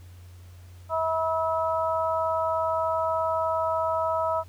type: harmonic tone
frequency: 323.3 Hz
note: E4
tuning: 34 cents flat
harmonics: 2 / 3 / 4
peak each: -26 / -28 / -29 dBFS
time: 0.89-4.44 s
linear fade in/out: 50 ms
effects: added 89 Hz sine -44 dBFS peak until 4.48 s + pink hiss -58 dBFS RMS until 4.48 s